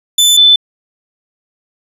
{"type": "tone pair in turn", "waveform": ["sawtooth", "sine"], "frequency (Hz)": [3514, 3514], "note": ["A7", "A7"], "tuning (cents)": [-3, -3], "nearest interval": "unison", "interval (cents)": 0, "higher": "neither", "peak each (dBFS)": -3, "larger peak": "neither", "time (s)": [[0.18, 0.37], [0.37, 0.56]], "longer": "neither", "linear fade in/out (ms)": 5, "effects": ["resampled to 32000 Hz", "7-bit"]}